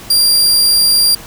sawtooth tone, 4764 Hz, D8, 24 cents sharp, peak -5 dBFS, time 0.1-1.15 s, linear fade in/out 5 ms, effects pink hiss -33 dBFS RMS until 1.26 s

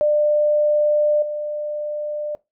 sine tone with level steps, 597 Hz, D5, 28 cents sharp, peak -14 / -23 dBFS, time 0.01-2.35 s, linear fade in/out 0 ms, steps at 1.22 s, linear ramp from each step 5 ms, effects noise-tail reverb RT60 0.2 s tail -20 dB re dry

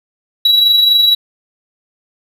triangle tone with amplitude modulation, 3903 Hz, B7, 21 cents flat, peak -4 dBFS, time 0.45-1.15 s, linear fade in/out 5 ms, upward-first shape sine, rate 24 Hz, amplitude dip 40%, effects none

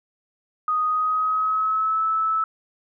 sine tone with pitch glide, 1244.5 to 1307.1 Hz, D#6 to E6, 0 to -15 cents, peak -19 dBFS, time 0.68-2.44 s, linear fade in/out 2 ms, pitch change +85 cents, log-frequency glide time 0.86-2.03 s, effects none

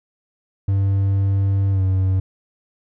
triangle tone with pitch glide, 98 to 94.5 Hz, G2 to F#2, 0 to +37 cents, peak -13 dBFS, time 0.68-2.2 s, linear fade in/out 5 ms, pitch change -63 cents, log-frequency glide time 1.71-1.82 s, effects none

